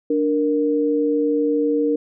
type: tone pair together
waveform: sine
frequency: 294 / 466.2 Hz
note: D4 / A#4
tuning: +2 / 0 cents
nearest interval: minor sixth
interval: 798 cents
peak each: -19 dBFS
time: 0.1-1.96 s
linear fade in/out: 5 ms
effects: none